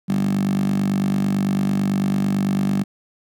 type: tone with high-pass filter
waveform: 10% pulse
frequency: 49 Hz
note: G1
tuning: in tune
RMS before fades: -20 dBFS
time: 0.08-2.84 s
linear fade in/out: 20 ms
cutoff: 180 Hz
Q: 8.4
effects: none